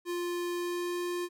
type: tone with pitch glide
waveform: square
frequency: 350 to 352.2 Hz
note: F4 to F4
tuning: +4 to +15 cents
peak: -32 dBFS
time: 0.05-1.29 s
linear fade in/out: 50 ms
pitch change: +11 cents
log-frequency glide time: 0.54-1 s
effects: none